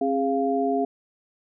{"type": "tone cluster", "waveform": "sine", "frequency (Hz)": [268.3, 411.6, 696], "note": ["C4", "G#4", "F5"], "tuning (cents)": [44, -16, -6], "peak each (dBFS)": -25, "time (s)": [0.01, 0.85], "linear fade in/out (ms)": 5, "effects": []}